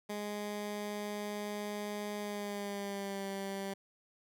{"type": "tone with pitch glide", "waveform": "15% pulse", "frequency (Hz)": [207.3, 195.89], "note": ["G#3", "G3"], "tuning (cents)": [-3, -1], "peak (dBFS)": -31, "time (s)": [0.09, 3.74], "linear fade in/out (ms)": 10, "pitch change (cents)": -98, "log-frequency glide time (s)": [2.19, 3.26], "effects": []}